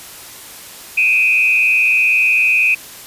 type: tone with frequency modulation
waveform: sine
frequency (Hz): 2504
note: D#7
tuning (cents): +10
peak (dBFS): -10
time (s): 0.97-2.75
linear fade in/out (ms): 10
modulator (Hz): 120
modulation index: 0.91
effects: white hiss -35 dBFS RMS until 3.06 s + resampled to 32000 Hz